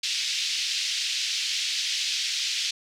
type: band-pass noise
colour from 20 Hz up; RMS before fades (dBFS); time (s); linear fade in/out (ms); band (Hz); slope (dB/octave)
white; -28; 0.03-2.71; 5; 2500 to 5400; 24
effects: none